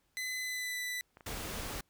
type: tone with pitch glide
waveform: sawtooth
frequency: 2020 to 1985.3 Hz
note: B6 to B6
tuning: +39 to +9 cents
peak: -32 dBFS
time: 0.17-1.01 s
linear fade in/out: 0 ms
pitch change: -30 cents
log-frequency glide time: 0.39-0.8 s
type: clicks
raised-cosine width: 0.5 ms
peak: -37 dBFS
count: 2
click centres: 1.171 / 1.208 s
type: noise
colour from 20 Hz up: pink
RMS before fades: -40 dBFS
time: 1.26-1.81 s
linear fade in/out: 5 ms
effects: pink hiss -75 dBFS RMS until 1.89 s